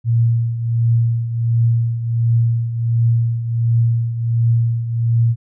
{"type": "tone with tremolo", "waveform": "sine", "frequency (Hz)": 116.3, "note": "A#2", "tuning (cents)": -4, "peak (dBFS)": -10, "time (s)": [0.04, 5.36], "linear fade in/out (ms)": 50, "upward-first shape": "triangle", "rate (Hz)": 1.4, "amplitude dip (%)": 70, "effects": []}